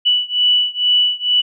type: beating tone pair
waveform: sine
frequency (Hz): 2959 / 2961.2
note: F#7 / F#7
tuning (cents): -1 / +1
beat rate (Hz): 2.2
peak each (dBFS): -15 / -16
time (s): 0.05-1.42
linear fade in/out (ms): 20
effects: none